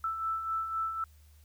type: beating tone pair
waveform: sine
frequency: 1318.5 / 1322.4 Hz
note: E6 / E6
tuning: 0 / +5 cents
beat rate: 3.9 Hz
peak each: -40 / -31 dBFS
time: 0.04-1.04 s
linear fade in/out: 2 ms
effects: added 75 Hz sine -55 dBFS peak until 1.44 s + white hiss -67 dBFS RMS until 1.44 s